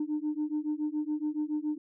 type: beating tone pair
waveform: sine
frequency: 298.7 / 305.8 Hz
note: D4 / D#4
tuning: +29 / -30 cents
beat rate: 7.1 Hz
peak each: -31 dBFS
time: 0-1.78 s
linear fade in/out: 5 ms
effects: tanh soft clip ceiling -24 dBFS